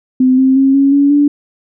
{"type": "tone with pitch steps", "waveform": "sine", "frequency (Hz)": [257.1, 263.3, 269.6, 276, 282.6, 289.4], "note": ["C4", "C4", "C#4", "C#4", "C#4", "D4"], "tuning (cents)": [-30, 11, -48, -7, 34, -25], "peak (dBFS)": -6, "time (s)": [0.2, 1.28], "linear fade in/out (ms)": 5, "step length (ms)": 180, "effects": []}